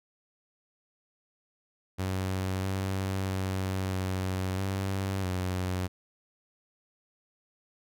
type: tone with pitch steps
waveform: sawtooth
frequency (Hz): 94.3 / 95.9 / 94.8 / 93.7 / 96.7 / 91.9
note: F#2 / G2 / F#2 / F#2 / G2 / F#2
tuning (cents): +33 / -37 / +43 / +22 / -23 / -11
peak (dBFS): -25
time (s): 1.98-5.88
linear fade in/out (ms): 20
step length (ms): 650
effects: none